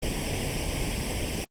pink noise with comb filter, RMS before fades -29 dBFS, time 0.02-1.45 s, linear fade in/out 10 ms, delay 0.37 ms, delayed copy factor +0.95, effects low-pass 11000 Hz 12 dB/octave + Opus 24 kbps

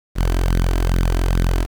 sawtooth tone with flanger, 43.65 Hz, F1, in tune, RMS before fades -17 dBFS, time 0.15-1.67 s, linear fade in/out 50 ms, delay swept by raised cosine 0.49 to 3.09 ms, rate 2.4 Hz, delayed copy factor +0.65, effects 7-bit

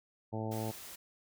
harmonic tone, 110 Hz, A2, in tune, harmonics 1 / 2 / 3 / 4 / 5 / 6 / 7 / 8, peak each -38 / -41 / -43 / -44 / -45 / -46 / -46 / -47 dBFS, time 0.32-0.72 s, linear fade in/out 20 ms
white noise, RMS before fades -48 dBFS, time 0.51-0.96 s, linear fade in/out 10 ms
effects none

